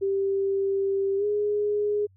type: tone with pitch glide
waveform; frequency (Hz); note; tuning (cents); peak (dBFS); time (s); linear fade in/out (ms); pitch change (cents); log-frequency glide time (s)
sine; 392 to 415.1; G4 to G#4; 0 to -1; -22; 0.01-2.07; 20; +99; 1.17-1.25
effects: added 95 Hz sine -55 dBFS peak until 2.16 s